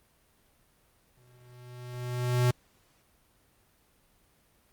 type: tone with exponential growth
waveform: square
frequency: 123.5 Hz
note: B2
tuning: in tune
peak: -21 dBFS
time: 1.17-2.51 s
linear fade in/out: 5 ms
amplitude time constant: 290 ms
effects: pink hiss -66 dBFS RMS until 4.72 s + Opus 32 kbps